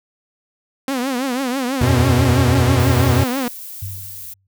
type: tone with vibrato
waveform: sawtooth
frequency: 258.4 Hz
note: C4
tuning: 21 cents flat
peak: -15 dBFS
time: 0.88-3.48 s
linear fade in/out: 2 ms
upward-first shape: triangle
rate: 6.1 Hz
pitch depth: 150 cents each way
type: chord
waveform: square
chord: E suspended second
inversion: none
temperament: equal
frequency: 82.41 / 92.5 / 123.47 Hz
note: E2 / F#2 / B2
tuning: 0 / 0 / 0 cents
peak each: -21 / -19 / -16 dBFS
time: 1.81-3.24 s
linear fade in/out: 5 ms
type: noise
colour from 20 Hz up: violet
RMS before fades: -33 dBFS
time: 2.79-4.34 s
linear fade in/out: 10 ms
type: tone with exponential decay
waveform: sine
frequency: 96.6 Hz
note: G2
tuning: 25 cents flat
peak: -23 dBFS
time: 3.82-4.47 s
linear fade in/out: 5 ms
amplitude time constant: 140 ms
effects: none